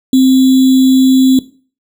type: tone with sample-and-hold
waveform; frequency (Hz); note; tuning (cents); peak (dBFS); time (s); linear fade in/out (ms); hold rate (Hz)
sine; 261.6; C4; 0; -4; 0.13-1.39; 2; 3675
effects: noise-tail reverb RT60 0.4 s tail -18 dB re dry